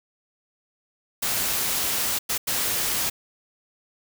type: noise bursts at uneven times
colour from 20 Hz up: white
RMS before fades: -25 dBFS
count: 3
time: 1.22-2.19 / 2.29-2.38 / 2.47-3.1 s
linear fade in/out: 10 ms
effects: none